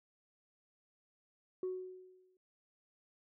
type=tone with exponential decay; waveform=sine; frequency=370 Hz; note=F#4; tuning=in tune; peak=-32 dBFS; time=1.63-2.37 s; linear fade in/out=2 ms; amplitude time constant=160 ms; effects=tanh soft clip ceiling -32 dBFS